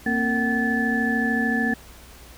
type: tone cluster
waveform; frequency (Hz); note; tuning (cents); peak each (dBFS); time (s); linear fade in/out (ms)
sine; 230.2 / 263.7 / 457.3 / 754 / 1737; A#3 / C4 / A#4 / F#5 / A6; -22 / +14 / -33 / +32 / -23; -23 / -28 / -32 / -31 / -24; 0.06-1.74; 5
effects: added 60 Hz sine -47 dBFS peak until 2.37 s + pink hiss -47 dBFS RMS until 2.37 s